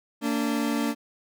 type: tone pair together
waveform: 40% pulse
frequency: 228.1 / 289.7 Hz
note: A#3 / D4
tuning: -37 / -24 cents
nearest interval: major third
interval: 413 cents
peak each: -26 dBFS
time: 0.21-0.95 s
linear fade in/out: 50 ms
effects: none

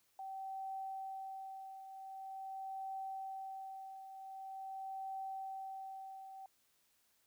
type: tone with tremolo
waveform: sine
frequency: 771 Hz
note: G5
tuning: 29 cents flat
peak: -40 dBFS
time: 0.19-6.46 s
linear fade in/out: 2 ms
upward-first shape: triangle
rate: 0.45 Hz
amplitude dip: 65%
effects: white hiss -75 dBFS RMS until 7.26 s

